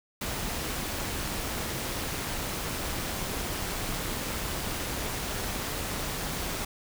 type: noise with amplitude modulation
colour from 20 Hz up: pink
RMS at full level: -31 dBFS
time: 0.21-6.65 s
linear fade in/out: 5 ms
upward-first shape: sine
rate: 203 Hz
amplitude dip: 40%
effects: none